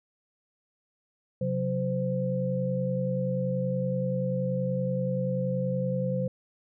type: tone cluster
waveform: sine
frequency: 132.2 / 182.7 / 516 Hz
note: C3 / F#3 / C5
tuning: +18 / -22 / -24 cents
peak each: -30 dBFS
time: 1.41-6.28 s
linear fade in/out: 5 ms
effects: none